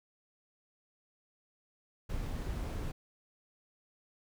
brown noise, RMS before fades -37 dBFS, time 2.09-2.92 s, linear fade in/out 10 ms, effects none

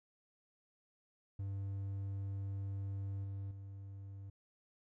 triangle tone with level steps, 98.3 Hz, G2, 5 cents sharp, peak -36 / -38 / -44 dBFS, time 1.39-4.3 s, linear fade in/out 5 ms, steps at 3.24 / 3.51 s, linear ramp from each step 2 ms, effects none

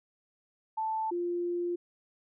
sine tone pair in turn, 880 / 349.2 Hz, A5 / F4, 0 / 0 cents, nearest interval octave + major third, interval 1600 cents, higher first, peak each -29 / -29 dBFS, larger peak neither, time 0.77-1.11 / 1.11-1.76 s, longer second, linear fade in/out 10 ms, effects none

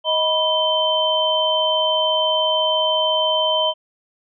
sine tone cluster, 627 / 981 / 3097 Hz, D#5 / B5 / G7, +13 / -12 / -22 cents, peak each -20 / -22 / -19 dBFS, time 0.04-3.74 s, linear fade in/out 50 ms, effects none

